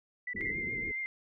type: tone bursts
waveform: sine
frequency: 1975.5 Hz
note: B6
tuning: in tune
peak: -34 dBFS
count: 3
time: 0.27-0.515 s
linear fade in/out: 5 ms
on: 65 ms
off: 25 ms
type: low-pass noise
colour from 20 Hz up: white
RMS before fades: -43 dBFS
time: 0.34-0.92 s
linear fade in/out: 10 ms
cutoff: 470 Hz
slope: 96 dB/octave
type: tone with vibrato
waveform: sine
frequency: 2094 Hz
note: C7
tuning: 1 cent sharp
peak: -33 dBFS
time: 0.41-1.06 s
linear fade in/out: 0 ms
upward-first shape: triangle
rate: 7.2 Hz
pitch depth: 28 cents each way
effects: none